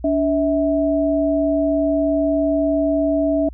sine tone pair together, 288.7 / 648.1 Hz, D4 / E5, -30 / -30 cents, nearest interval octave + major second, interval 1400 cents, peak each -18 dBFS, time 0.04-3.49 s, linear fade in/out 5 ms, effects added 60 Hz sine -33 dBFS peak until 3.53 s

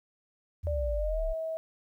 sine exponential sweep, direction down, 85.8 to 30.87 Hz, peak -29 dBFS, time 0.63-1.34 s, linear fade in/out 20 ms
sine tone with pitch glide, 587.3 to 644.2 Hz, D5 to E5, 0 to -40 cents, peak -31 dBFS, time 0.67-1.57 s, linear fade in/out 0 ms, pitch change +160 cents, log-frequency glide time 0.95-1.21 s
effects 11-bit

